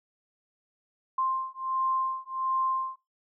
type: beating tone pair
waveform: sine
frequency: 1050 / 1051.4 Hz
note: C6 / C6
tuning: +6 / +8 cents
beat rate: 1.4 Hz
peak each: -30 / -30 dBFS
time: 1.18-2.96 s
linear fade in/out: 5 ms
effects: noise-tail reverb RT60 0.2 s tail -19 dB re dry